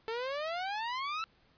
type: exponential sweep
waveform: sawtooth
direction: up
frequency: 440 to 1343 Hz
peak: -30 dBFS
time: 0.08-1.24 s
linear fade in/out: 0 ms
effects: pink hiss -67 dBFS RMS until 1.57 s + resampled to 11025 Hz